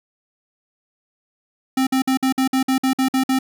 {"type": "tone bursts", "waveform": "square", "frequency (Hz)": 262.8, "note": "C4", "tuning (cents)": 8, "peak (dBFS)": -16, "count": 11, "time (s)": [1.77, 3.389], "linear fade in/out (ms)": 5, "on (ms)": 99, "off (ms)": 53, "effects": []}